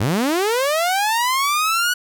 sawtooth linear sweep, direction up, 87.31 to 1480 Hz, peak -13 dBFS, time 0-1.94 s, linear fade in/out 10 ms, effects none

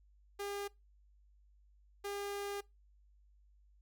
sawtooth tone bursts at uneven times, 403.5 Hz, G#4, 50 cents flat, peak -35 dBFS, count 2, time 0.39-0.68 / 2.04-2.61 s, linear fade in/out 10 ms, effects noise-tail reverb RT60 0.2 s tail -22 dB re dry + added 50 Hz sine -63 dBFS peak until 3.81 s

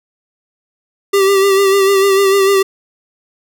square tone with vibrato, 392 Hz, G4, in tune, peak -9 dBFS, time 1.13-2.63 s, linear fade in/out 10 ms, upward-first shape sine, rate 6.7 Hz, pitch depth 36 cents each way, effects none

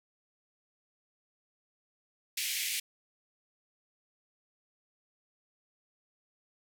pink band-pass noise, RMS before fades -34 dBFS, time 2.37-2.8 s, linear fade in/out 5 ms, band 2000 to 16000 Hz, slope 48 dB/octave, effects none

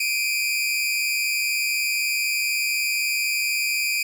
sawtooth tone pair together, 2349 / 2489 Hz, D7 / D#7, 0 / 0 cents, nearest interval minor second, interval 100 cents, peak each -21 dBFS, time 0-4.03 s, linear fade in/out 5 ms, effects none

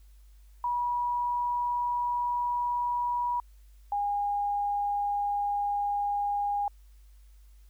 sine tone pair in turn, 969 / 814.8 Hz, B5 / G#5, -33 / -33 cents, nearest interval minor third, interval 300 cents, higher first, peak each -26 dBFS, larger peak neither, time 0.64-3.4 / 3.92-6.68 s, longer neither, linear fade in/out 2 ms, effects added 50 Hz sine -51 dBFS peak until 7.69 s + white hiss -69 dBFS RMS until 7.69 s

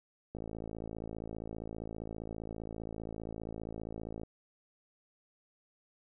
click train, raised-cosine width 2 ms, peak -28 dBFS, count 215, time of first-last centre 0.35-4.234 s, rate 55.1 Hz, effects none

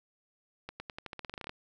accelerating click train, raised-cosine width 0.3 ms, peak -24 dBFS, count 15, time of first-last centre 0.69-1.494 s, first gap 110 ms, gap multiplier 0.89, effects none

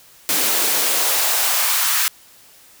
white noise with high-pass filter sweep, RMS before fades -18 dBFS, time 0.29-2.08 s, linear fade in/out 0 ms, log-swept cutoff 220 to 1400 Hz, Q 1.4, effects white hiss -48 dBFS RMS until 2.8 s

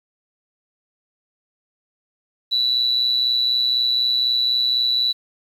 sine tone with amplitude modulation, 3951 Hz, B7, in tune, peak -13 dBFS, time 2.51-5.13 s, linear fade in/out 20 ms, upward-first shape sine, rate 124 Hz, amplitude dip 60%, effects tanh soft clip ceiling -9 dBFS + 8-bit

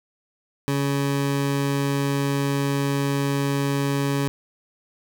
20% pulse tone, 140 Hz, C#3, 18 cents sharp, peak -16 dBFS, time 0.68-4.28 s, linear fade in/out 0 ms, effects none

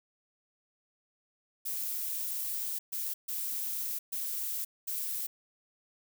violet noise bursts at uneven times, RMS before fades -35 dBFS, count 5, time 1.65-2.79 / 2.92-3.14 / 3.28-3.99 / 4.12-4.65 / 4.87-5.27 s, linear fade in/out 10 ms, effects none

